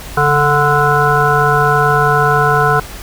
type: harmonic tone with a mistuned harmonic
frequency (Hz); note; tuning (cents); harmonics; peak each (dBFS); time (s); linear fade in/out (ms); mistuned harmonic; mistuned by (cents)
146.83; D3; 0; 1 / 3 / 5 / 7 / 9 / 10; -16 / -16 / -16 / -16 / -16 / -16; 0.17-2.8; 5; 1; -44
effects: added 50 Hz sine -31 dBFS peak until 3.02 s + pink hiss -31 dBFS RMS until 3.02 s